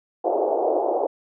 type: band-pass noise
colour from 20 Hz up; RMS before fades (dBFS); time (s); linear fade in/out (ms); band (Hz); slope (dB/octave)
white; -22; 0.24-1.07; 10; 340 to 780; 48
effects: none

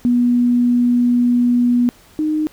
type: tone pair in turn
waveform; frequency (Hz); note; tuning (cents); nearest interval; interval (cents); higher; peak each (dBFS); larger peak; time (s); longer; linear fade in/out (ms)
sine; 243.1 / 307.8; B3 / D#4; -27 / -19; major third; 408; second; -11 / -15; first; 0.05-1.89 / 2.19-2.47; first; 0
effects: pink hiss -48 dBFS RMS until 2.52 s

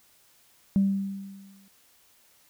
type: tone with exponential decay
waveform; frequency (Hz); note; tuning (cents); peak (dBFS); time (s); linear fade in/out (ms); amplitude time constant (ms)
sine; 196; G3; 0; -16; 0.76-1.68; 0; 200
effects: tanh soft clip ceiling -14 dBFS + white hiss -61 dBFS RMS until 2.49 s

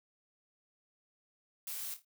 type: noise with echo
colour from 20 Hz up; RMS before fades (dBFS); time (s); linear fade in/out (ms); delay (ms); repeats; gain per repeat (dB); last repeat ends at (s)
blue; -41; 1.67-1.94; 2; 27; 4; -9; 2.048
effects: none

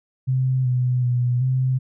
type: tone with pitch steps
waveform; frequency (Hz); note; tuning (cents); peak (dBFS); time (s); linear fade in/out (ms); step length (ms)
sine; 129.9 / 125.5 / 123 / 129.6; C3 / B2 / B2 / C3; -12 / +28 / -7 / -16; -17; 0.27-1.79; 20; 380
effects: none

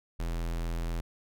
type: tone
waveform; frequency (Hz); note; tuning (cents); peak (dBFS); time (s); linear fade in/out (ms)
square; 41.94; E1; +31; -31; 0.19-1.01; 10
effects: none

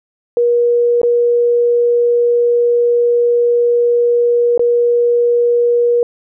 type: tone with dropouts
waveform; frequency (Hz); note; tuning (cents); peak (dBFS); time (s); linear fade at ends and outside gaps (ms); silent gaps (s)
sine; 477.9; A#4; +43; -9; 0.37-6.03; 1; 1.016-1.032 / 4.577-4.594
effects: none

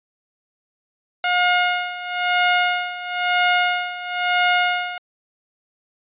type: tone with tremolo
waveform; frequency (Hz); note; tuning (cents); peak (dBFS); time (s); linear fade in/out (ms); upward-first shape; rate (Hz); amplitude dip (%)
15% pulse; 716; F5; +43; -8; 1.24-4.98; 2; sine; 1; 80
effects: resampled to 8000 Hz

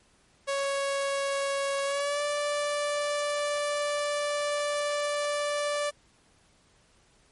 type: tone with pitch glide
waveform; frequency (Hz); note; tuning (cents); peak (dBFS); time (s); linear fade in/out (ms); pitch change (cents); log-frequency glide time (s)
sawtooth; 554.4 to 585; C#5 to D5; 0 to -7; -23; 0.47-5.91; 20; +93; 1.85-2.22
effects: pink hiss -63 dBFS RMS until 7.31 s + MP3 48 kbps

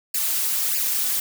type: noise with flanger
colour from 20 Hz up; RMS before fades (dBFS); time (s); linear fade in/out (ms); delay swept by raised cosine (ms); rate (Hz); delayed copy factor
blue; -23; 0.14-1.2; 5; 0.41 to 5.51; 1.6; +0.8
effects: none

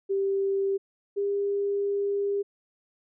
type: tone pair in turn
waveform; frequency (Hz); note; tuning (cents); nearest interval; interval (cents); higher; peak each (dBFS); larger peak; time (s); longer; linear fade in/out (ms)
sine; 392 / 401.9; G4 / G4; 0 / +43; unison; 43; second; -23 / -24; first; 0.09-0.78 / 1.16-2.43; second; 20
effects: none

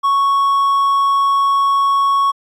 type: tone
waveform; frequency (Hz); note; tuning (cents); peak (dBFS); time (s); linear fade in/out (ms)
triangle; 1108.7; C#6; 0; -9; 0.03-2.32; 20
effects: MP3 96 kbps

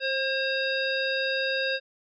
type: harmonic tone with a mistuned harmonic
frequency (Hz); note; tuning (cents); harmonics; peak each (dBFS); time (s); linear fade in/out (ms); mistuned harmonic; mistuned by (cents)
537; C5; +45; 1 / 3 / 5 / 7 / 9; -29 / -29 / -33 / -33 / -36; 0-1.8; 50; 1; -18
effects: none

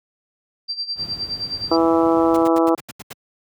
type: tone with tremolo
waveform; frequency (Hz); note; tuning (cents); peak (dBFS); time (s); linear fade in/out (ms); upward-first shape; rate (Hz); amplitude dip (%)
sine; 4704; D8; +2; -21; 0.68-1.77; 20; sine; 9.6; 80
type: noise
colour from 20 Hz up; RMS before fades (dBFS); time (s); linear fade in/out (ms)
brown; -33; 0.95-2.47; 50
type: harmonic tone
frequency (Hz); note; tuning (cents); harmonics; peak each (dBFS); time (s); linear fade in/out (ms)
164.81; E3; 0; 2 / 3 / 4 / 5 / 6 / 7 / 8; -16 / -20 / -22 / -24 / -26 / -27 / -28; 1.71-2.75; 5
type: noise bursts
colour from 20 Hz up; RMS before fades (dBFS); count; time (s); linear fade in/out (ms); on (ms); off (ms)
pink; -33; 8; 2.34-3.131; 5; 28; 81
effects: high-pass 100 Hz 12 dB/octave

